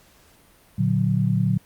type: chord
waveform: sine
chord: Bb augmented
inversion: none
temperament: equal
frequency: 116.54 / 146.83 / 185 Hz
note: Bb2 / D3 / F#3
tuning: 0 / 0 / 0 cents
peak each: -22 / -23 / -22 dBFS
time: 0.78-1.58 s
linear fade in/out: 10 ms
effects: pink hiss -55 dBFS RMS until 1.65 s + Opus 48 kbps